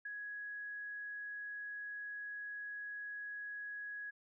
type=tone with ADSR envelope; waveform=sine; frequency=1669 Hz; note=G#6; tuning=8 cents sharp; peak=-40 dBFS; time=0.05-4.11 s; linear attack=6 ms; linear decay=24 ms; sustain=-2 dB; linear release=16 ms; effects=none